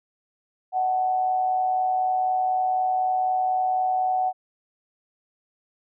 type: tone with amplitude modulation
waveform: sine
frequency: 745 Hz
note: F#5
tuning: 12 cents sharp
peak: -18 dBFS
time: 0.72-4.33 s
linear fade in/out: 50 ms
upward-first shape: sine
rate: 124 Hz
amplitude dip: 45%
effects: none